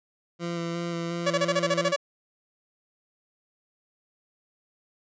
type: tone with vibrato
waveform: 20% pulse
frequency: 170 Hz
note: F3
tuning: 46 cents flat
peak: -24 dBFS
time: 0.39-1.94 s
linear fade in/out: 50 ms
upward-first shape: square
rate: 2.8 Hz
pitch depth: 12 cents each way
type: tone bursts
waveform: sawtooth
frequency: 568 Hz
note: C#5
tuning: 42 cents sharp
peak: -17 dBFS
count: 10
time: 1.26-1.963 s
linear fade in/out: 10 ms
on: 46 ms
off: 27 ms
effects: resampled to 16000 Hz